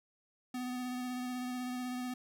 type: tone with vibrato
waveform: square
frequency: 250 Hz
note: B3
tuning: 21 cents sharp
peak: -37 dBFS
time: 0.54-2.14 s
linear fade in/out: 5 ms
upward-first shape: sine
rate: 16 Hz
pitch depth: 17 cents each way
effects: 13-bit